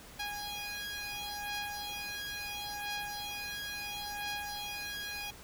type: beating tone pair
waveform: 10% pulse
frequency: 823 / 823.73 Hz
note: G#5 / G#5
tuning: -16 / -14 cents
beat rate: 0.73 Hz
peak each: -32 / -33 dBFS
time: 0.19-5.31 s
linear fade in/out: 10 ms
effects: added 60 Hz sine -61 dBFS peak until 5.43 s + pink hiss -52 dBFS RMS until 5.43 s